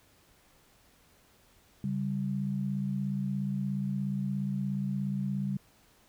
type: tone pair together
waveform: sine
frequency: 139.04 / 196 Hz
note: C#3 / G3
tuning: +6 / 0 cents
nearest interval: tritone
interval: 594 cents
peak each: -33 / -31 dBFS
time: 1.84-5.57 s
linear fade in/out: 2 ms
effects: pink hiss -63 dBFS RMS until 6.08 s